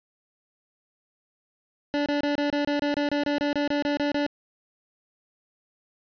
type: tone bursts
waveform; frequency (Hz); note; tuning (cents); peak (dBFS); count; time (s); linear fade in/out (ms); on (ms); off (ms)
25% pulse; 290; D4; -22; -19; 16; 1.94-4.265; 0; 120; 27
effects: resampled to 11025 Hz + 10-bit